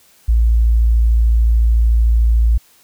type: tone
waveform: sine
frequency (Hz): 56.8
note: A#1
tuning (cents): -44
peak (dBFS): -9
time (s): 0.28-2.58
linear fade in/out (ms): 10
effects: white hiss -51 dBFS RMS until 2.83 s